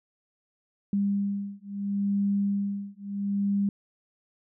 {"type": "beating tone pair", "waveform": "sine", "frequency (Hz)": [200, 200.74], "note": ["G3", "G3"], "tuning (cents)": [35, 41], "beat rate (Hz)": 0.74, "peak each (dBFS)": -28, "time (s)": [0.93, 3.69], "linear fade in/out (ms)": 2, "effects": []}